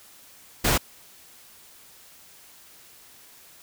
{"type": "noise", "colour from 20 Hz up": "pink", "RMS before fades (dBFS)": -21, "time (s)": [0.64, 0.78], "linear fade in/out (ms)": 10, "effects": ["white hiss -51 dBFS RMS until 3.62 s"]}